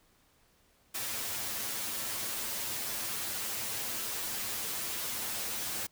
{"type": "noise with comb filter", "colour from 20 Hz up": "white", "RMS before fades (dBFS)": -36, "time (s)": [0.94, 5.87], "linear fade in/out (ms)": 10, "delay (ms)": 9, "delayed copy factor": 0.95, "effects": ["pink hiss -67 dBFS RMS until 5.91 s"]}